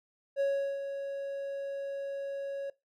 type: tone with ADSR envelope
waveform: triangle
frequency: 554.4 Hz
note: C#5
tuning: in tune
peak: -23 dBFS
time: 0.36-2.7 s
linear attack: 43 ms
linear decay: 380 ms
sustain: -9 dB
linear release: 4 ms
effects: noise-tail reverb RT60 0.2 s tail -20 dB re dry